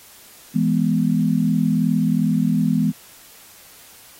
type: chord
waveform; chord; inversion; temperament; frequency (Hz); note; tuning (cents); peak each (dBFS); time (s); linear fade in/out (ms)
sine; E major; none; equal; 164.81 / 207.7 / 246.9; E3 / G#3 / B3; 0 / 0 / 0; -20; 0.54-2.92; 20
effects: white hiss -46 dBFS RMS until 4.19 s + AAC 48 kbps